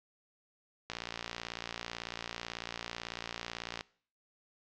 click train, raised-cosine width 0.2 ms, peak -20 dBFS, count 170, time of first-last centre 0.9-3.809 s, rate 58.1 Hz, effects noise-tail reverb RT60 0.5 s tail -22 dB re dry + low-pass 6000 Hz 12 dB/octave

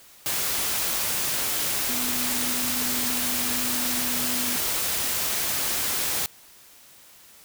sine tone in noise, 246.9 Hz, B3, in tune, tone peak -33 dBFS, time 1.89-4.56 s, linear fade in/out 0 ms, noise white, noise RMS -26 dBFS, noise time 0.26-6.26 s, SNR -10 dB, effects white hiss -51 dBFS RMS until 7.44 s

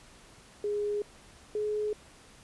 sine tone pair in turn, 413.8 / 422.3 Hz, G#4 / G#4, -6 / +29 cents, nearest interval unison, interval 35 cents, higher second, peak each -28 dBFS, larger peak neither, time 0.64-1.02 / 1.55-1.93 s, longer neither, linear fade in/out 2 ms, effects pink hiss -55 dBFS RMS until 2.43 s + resampled to 24000 Hz

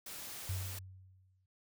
white noise, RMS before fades -46 dBFS, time 0.06-0.79 s, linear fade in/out 5 ms
sine tone with exponential decay, 93.7 Hz, F#2, 22 cents sharp, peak -33 dBFS, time 0.49-1.46 s, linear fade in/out 5 ms, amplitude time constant 210 ms
effects none

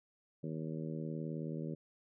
harmonic tone, 78.9 Hz, D#2, 25 cents sharp, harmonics 2 / 3 / 4 / 5 / 6 / 7, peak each -40 / -44 / -46 / -48 / -50 / -51 dBFS, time 0.43-1.75 s, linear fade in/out 10 ms, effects none

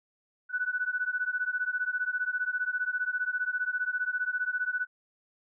sine beating tone pair, 1480 / 1495 Hz, F#6 / F#6, 0 / +17 cents, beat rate 15 Hz, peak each -31 / -31 dBFS, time 0.49-4.87 s, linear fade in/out 50 ms, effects none

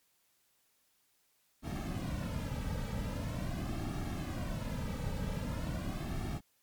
brown noise with flanger, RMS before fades -37 dBFS, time 1.62-6.41 s, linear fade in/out 50 ms, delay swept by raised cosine 2 to 2.87 ms, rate 0.43 Hz, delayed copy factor -0.75, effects white hiss -73 dBFS RMS until 6.62 s + MP3 96 kbps

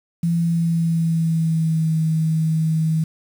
sine tone with pitch glide, 168.8 to 159.33 Hz, E3 to D#3, +41 to +41 cents, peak -16 dBFS, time 0.23-3.04 s, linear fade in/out 5 ms, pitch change -100 cents, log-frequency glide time 0.35-1.94 s, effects 7-bit

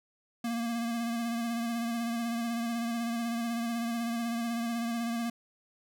square tone with vibrato, 233.1 Hz, A#3, in tune, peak -31 dBFS, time 0.44-5.3 s, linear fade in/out 5 ms, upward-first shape sine, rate 16 Hz, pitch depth 30 cents each way, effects none

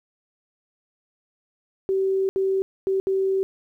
sine tone bursts at uneven times, 384.5 Hz, G4, 33 cents flat, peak -19 dBFS, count 4, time 1.89-2.29 / 2.36-2.62 / 2.87-3 / 3.07-3.43 s, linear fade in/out 0 ms, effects 10-bit

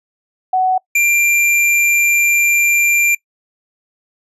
sine / square tone pair in turn, 746 / 2375 Hz, F#5 / D7, +14 / +19 cents, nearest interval octave + minor sixth, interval 2005 cents, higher second, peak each -11 dBFS, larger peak neither, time 0.53-0.78 / 0.95-3.15 s, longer second, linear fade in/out 5 ms, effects noise-tail reverb RT60 0.1 s tail -24 dB re dry + resampled to 32000 Hz

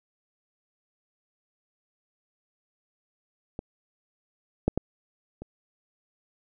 clicks, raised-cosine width 2 ms, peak -20 / -8 / -12 / -25 dBFS, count 4, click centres 3.591 / 4.68 / 4.776 / 5.42 s, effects none

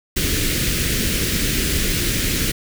pink band-stop noise, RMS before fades -20 dBFS, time 0.16-2.52 s, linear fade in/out 10 ms, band 430 to 1700 Hz, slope 24 dB/octave, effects none

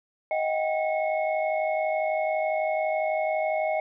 sine tone cluster, 628 / 734 / 786 / 2182 Hz, D#5 / F#5 / G5 / C#7, +16 / -14 / +4 / -28 cents, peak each -25 / -32 / -30 / -33 dBFS, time 0.31-3.8 s, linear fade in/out 2 ms, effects tanh soft clip ceiling -14 dBFS

